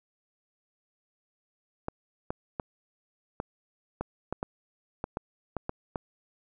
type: clicks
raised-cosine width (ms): 1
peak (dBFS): -17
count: 12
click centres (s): 1.884 / 2.305 / 2.598 / 3.401 / 4.01 / 4.326 / 4.429 / 5.041 / 5.171 / 5.567 / 5.694 / 5.958
effects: none